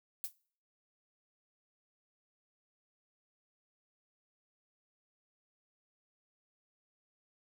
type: noise with exponential decay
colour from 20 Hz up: violet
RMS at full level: -33 dBFS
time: 0.24-0.33 s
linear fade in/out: 0 ms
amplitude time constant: 19 ms
effects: noise-tail reverb RT60 0.5 s tail -23 dB re dry